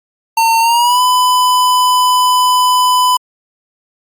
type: tone with pitch glide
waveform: square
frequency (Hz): 908 to 1001.7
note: A#5 to B5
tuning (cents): -46 to +24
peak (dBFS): -9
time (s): 0.37-3.17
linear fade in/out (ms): 5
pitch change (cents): +170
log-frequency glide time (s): 0.6-1.01
effects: Opus 48 kbps